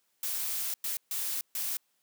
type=noise bursts at uneven times; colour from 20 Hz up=blue; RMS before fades=-33 dBFS; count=4; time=0.23-0.74 / 0.84-0.97 / 1.11-1.41 / 1.55-1.77 s; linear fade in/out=2 ms; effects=white hiss -74 dBFS RMS until 2.02 s + high-pass 150 Hz 12 dB/octave